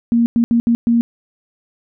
sine tone bursts at uneven times, 234 Hz, A#3, 7 cents sharp, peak -10 dBFS, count 5, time 0.12-0.26 / 0.36-0.44 / 0.51-0.6 / 0.67-0.75 / 0.87-1.01 s, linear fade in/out 0 ms, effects none

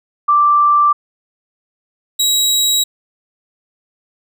sine / 25% pulse tone pair in turn, 1174.7 / 3854 Hz, D6 / B7, 0 / -43 cents, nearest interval octave + major sixth, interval 2057 cents, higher second, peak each -8 dBFS, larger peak neither, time 0.28-0.93 / 2.19-2.84 s, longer neither, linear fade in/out 10 ms, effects none

